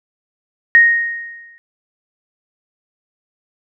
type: tone with exponential decay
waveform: sine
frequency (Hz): 1864.7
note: A#6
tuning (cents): 0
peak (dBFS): -3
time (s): 0.75-1.58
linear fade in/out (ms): 0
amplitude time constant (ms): 180
effects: none